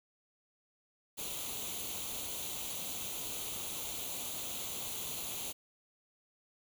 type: noise with comb filter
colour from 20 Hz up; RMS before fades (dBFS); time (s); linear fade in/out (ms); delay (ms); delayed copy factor
white; -40; 1.17-5.53; 20; 0.29; +0.7
effects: none